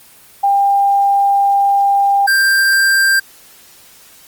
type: tone pair in turn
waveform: sine / square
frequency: 798 / 1582.2 Hz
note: G5 / G6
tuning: +31 / +16 cents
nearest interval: octave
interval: 1185 cents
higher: second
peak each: -9 / -10 dBFS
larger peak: first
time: 0.43-2.27 / 2.27-3.2 s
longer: first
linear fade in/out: 10 ms
effects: white hiss -43 dBFS RMS until 4.27 s + Opus 24 kbps